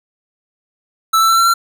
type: tone with pitch steps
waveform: square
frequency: 1318.5 / 1330 / 1341.5 / 1353.2 / 1365 Hz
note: E6 / E6 / E6 / E6 / F6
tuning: 0 / +15 / +30 / +45 / -40 cents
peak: -10 dBFS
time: 1.13-1.54 s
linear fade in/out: 10 ms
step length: 82 ms
effects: none